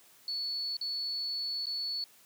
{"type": "tone with dropouts", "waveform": "sine", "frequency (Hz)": 4426, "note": "C#8", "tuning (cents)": -3, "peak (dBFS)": -32, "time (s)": [0.28, 2.04], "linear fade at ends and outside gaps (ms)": 1, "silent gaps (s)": [[0.768, 0.812], [1.657, 1.668]], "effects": ["white hiss -60 dBFS RMS until 2.25 s", "high-pass 100 Hz 12 dB/octave"]}